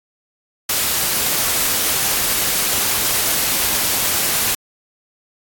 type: noise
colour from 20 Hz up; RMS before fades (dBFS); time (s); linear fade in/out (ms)
white; -18; 0.69-4.55; 5
effects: AAC 64 kbps